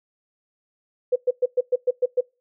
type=tone bursts; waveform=sine; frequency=498.6 Hz; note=B4; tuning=16 cents sharp; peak=-15 dBFS; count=8; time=1.12-2.21 s; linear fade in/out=10 ms; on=40 ms; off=110 ms; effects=noise-tail reverb RT60 0.3 s tail -26 dB re dry